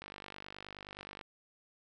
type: click train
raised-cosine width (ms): 0.3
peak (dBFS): -29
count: 60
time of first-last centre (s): 0.02-1.212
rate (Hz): 49.5
effects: none